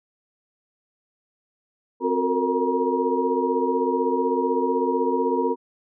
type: tone cluster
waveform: sine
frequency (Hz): 263.2 / 363.3 / 449.5 / 465.4 / 952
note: C4 / F#4 / A4 / A#4 / A#5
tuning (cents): +10 / -32 / +37 / -3 / +36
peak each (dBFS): -26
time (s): 2-5.56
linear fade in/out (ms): 50
effects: none